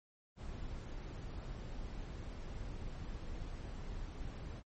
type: noise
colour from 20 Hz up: brown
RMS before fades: -44 dBFS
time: 0.36-4.63 s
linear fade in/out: 50 ms
effects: MP3 32 kbps